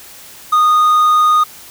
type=tone; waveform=triangle; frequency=1234 Hz; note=D#6; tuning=15 cents flat; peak=-6 dBFS; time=0.52-1.44 s; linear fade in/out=10 ms; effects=white hiss -37 dBFS RMS until 1.7 s